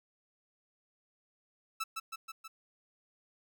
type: tone with echo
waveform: sawtooth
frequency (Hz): 1316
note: E6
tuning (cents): -3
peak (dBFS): -29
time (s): 1.8-1.84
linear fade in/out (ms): 10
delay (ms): 160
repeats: 4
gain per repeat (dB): -3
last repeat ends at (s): 2.48
effects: none